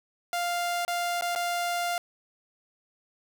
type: tone with dropouts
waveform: sawtooth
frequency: 698.5 Hz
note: F5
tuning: in tune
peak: -23 dBFS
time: 0.33-1.98 s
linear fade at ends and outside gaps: 1 ms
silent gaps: 0.85-0.879 / 1.211-1.222 / 1.351-1.359 s
effects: none